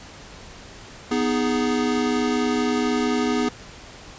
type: chord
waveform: square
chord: G# minor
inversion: first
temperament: equal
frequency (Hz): 246.9 / 311.1 / 415.3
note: B3 / D#4 / G#4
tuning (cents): 0 / 0 / 0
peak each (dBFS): -23 / -27 / -26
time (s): 1.11-3.49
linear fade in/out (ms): 5
effects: pink hiss -42 dBFS RMS until 4.18 s + resampled to 16000 Hz